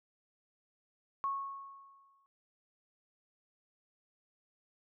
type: tone with exponential decay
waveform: sine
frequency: 1100 Hz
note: C#6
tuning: 14 cents flat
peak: -30 dBFS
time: 1.24-2.26 s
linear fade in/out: 0 ms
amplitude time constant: 220 ms
effects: none